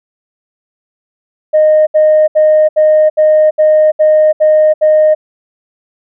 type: tone bursts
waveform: sine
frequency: 617 Hz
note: D#5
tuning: 15 cents flat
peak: -3 dBFS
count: 9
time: 1.53-5.15 s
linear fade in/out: 20 ms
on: 340 ms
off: 70 ms
effects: tanh soft clip ceiling -1 dBFS